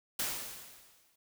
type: noise with exponential decay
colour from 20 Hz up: white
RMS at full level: -32 dBFS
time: 0.19-1.16 s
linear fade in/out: 5 ms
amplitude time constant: 210 ms
effects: none